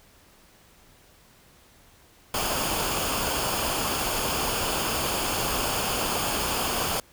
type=noise with comb filter; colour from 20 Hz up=pink; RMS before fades=-27 dBFS; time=2.34-7 s; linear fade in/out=2 ms; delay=0.51 ms; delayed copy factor=-0.55; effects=pink hiss -56 dBFS RMS until 7.12 s